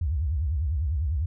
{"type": "tone with vibrato", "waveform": "sine", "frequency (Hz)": 74.7, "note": "D2", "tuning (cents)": 30, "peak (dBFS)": -23, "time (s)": [0.01, 1.26], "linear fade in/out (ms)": 5, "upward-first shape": "sine", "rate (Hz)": 10, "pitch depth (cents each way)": 280, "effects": []}